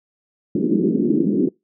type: band-pass noise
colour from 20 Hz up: pink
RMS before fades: -18 dBFS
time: 0.55-1.49 s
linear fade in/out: 5 ms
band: 180 to 390 Hz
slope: 48 dB/octave
effects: noise-tail reverb RT60 0.2 s tail -24 dB re dry